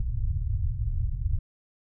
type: low-pass noise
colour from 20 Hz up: pink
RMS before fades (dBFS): -27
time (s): 0-1.39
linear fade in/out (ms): 5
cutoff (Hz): 120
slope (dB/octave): 48
effects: none